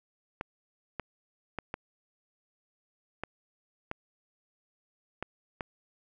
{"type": "clicks", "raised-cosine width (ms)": 0.5, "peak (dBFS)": -19, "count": 8, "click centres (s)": [0.411, 0.997, 1.587, 1.741, 3.236, 3.914, 5.226, 5.608], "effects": []}